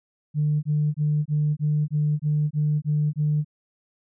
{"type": "tone bursts", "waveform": "sine", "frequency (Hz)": 150, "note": "D3", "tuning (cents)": 37, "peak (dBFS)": -18, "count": 10, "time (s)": [0.34, 3.447], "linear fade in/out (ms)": 50, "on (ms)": 290, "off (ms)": 23, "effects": ["tanh soft clip ceiling -14 dBFS"]}